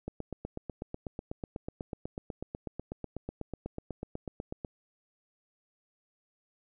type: click train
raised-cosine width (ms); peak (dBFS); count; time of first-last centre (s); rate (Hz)
2; -23; 38; 0.08-4.648; 8.1
effects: none